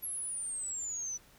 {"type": "exponential sweep", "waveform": "sine", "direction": "down", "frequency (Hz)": [11460, 5900], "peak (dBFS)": -35, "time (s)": [0.02, 1.18], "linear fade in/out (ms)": 20, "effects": ["pink hiss -61 dBFS RMS until 1.38 s"]}